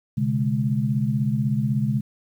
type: tone cluster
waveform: sine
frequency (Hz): 126.1 / 142.3 / 210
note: B2 / C#3 / G#3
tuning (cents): +36 / +46 / +19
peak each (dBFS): -24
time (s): 0.17-2.01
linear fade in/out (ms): 10
effects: 9-bit